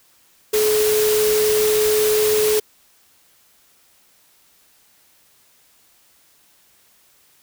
sine tone in noise, 427 Hz, G#4, 48 cents sharp, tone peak -15 dBFS, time 0.53-2.6 s, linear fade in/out 10 ms, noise white, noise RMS -23 dBFS, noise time 0.53-2.6 s, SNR +5 dB, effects white hiss -56 dBFS RMS until 7.42 s

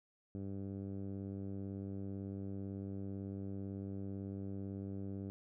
10% pulse tone with low-pass filter, 98 Hz, G2, in tune, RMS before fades -43 dBFS, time 0.35-5.3 s, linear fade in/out 0 ms, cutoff 290 Hz, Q 0.81, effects none

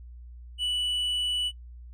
sine tone with tanh clipping, 2960 Hz, F#7, in tune, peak -26 dBFS, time 0.58-1.52 s, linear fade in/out 50 ms, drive 4 dB, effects noise-tail reverb RT60 0.1 s tail -19 dB re dry + added 60 Hz sine -42 dBFS peak until 1.93 s

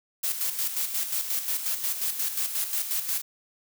blue noise with tremolo, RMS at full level -27 dBFS, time 0.23-3.22 s, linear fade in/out 10 ms, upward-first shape square, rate 5.6 Hz, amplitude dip 55%, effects none

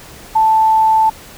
sine tone, 880 Hz, A5, in tune, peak -8 dBFS, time 0.35-1.1 s, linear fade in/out 10 ms, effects pink hiss -37 dBFS RMS until 1.37 s

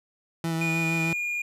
30% pulse tone with vibrato, 164.2 Hz, E3, 6 cents flat, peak -23 dBFS, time 0.44-1.13 s, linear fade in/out 2 ms, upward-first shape sine, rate 6.4 Hz, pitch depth 18 cents each way
triangle tone with pitch glide, 2450 to 2425 Hz, D#7 to D#7, -27 to -45 cents, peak -25 dBFS, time 0.61-1.42 s, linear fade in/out 5 ms, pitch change -18 cents, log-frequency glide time 0.73-1.26 s
effects resampled to 32000 Hz

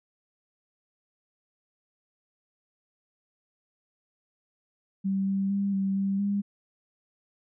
sine tone with pitch steps, 194 / 195.1 / 198.9 / 194.2 / 195.9 / 201.4 Hz, G3 / G3 / G3 / G3 / G3 / G3, -18 / -8 / +25 / -16 / -1 / +47 cents, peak -24 dBFS, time 5.04-6.42 s, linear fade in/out 20 ms, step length 230 ms, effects none

